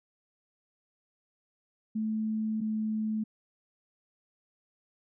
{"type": "tone pair in turn", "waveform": "sine", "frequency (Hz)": [218, 217], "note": ["A3", "A3"], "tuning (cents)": [-16, -24], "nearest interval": "unison", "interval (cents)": 8, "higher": "first", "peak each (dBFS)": -28, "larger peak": "neither", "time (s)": [[1.95, 2.61], [2.61, 3.24]], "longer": "first", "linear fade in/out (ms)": 10, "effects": []}